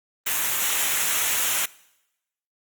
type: noise with comb filter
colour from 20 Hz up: white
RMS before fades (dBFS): -23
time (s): 0.26-1.66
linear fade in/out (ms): 10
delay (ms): 0.21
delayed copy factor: -0.65
effects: noise-tail reverb RT60 0.9 s tail -22 dB re dry + Opus 24 kbps